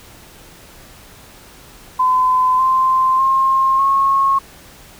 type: tone with pitch steps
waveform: sine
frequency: 1019 / 1042.2 / 1066 / 1090.2 Hz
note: C6 / C6 / C6 / C#6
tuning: -46 / -7 / +32 / -29 cents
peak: -11 dBFS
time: 1.99-4.39 s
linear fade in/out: 10 ms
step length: 600 ms
effects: pink hiss -42 dBFS RMS until 4.99 s